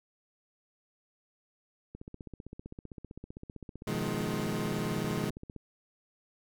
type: click train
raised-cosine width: 3 ms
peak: -30 dBFS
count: 57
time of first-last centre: 1.95-5.563 s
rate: 15.5 Hz
type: chord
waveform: 25% pulse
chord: F half-diminished seventh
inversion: second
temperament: equal with one note detuned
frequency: 123.47 / 155.56 / 174.61 / 210.3 Hz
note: Cb3 / Eb3 / F3 / Ab3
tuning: 0 / 0 / 0 / +22 cents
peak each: -34 / -33 / -34 / -31 dBFS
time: 3.87-5.3 s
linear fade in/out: 5 ms
effects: none